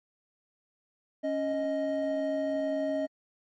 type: tone pair together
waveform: triangle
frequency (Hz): 277.2 / 624.8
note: C#4 / D#5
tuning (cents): 0 / +7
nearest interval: octave + major second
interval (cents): 1407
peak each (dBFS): -30 / -27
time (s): 1.23-3.07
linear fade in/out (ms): 20
effects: MP3 32 kbps